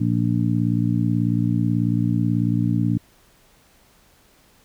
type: harmonic tone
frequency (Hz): 58.27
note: A#1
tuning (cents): 0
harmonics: 2 / 3 / 4 / 5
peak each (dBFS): -21 / -23 / -24 / -25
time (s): 0-2.98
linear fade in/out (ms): 10
effects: pink hiss -56 dBFS RMS until 4.64 s